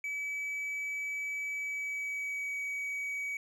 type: tone with pitch glide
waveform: triangle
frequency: 2290 to 2268 Hz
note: D7 to C#7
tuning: -44 to +39 cents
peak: -32 dBFS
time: 0.04-3.37 s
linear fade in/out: 2 ms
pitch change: -17 cents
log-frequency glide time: 1.55-2.56 s
effects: none